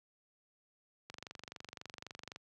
click train, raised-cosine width 0.2 ms, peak -28 dBFS, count 31, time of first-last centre 1.1-2.361 s, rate 23.8 Hz, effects high-pass 80 Hz 12 dB/octave

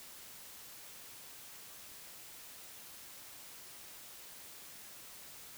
silence, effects white hiss -52 dBFS RMS until 5.57 s

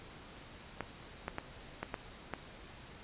clicks, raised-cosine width 0.5 ms, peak -21 dBFS, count 6, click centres 0.807 / 1.281 / 1.384 / 1.83 / 1.942 / 2.337 s, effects pink hiss -52 dBFS RMS until 3.03 s + resampled to 8000 Hz

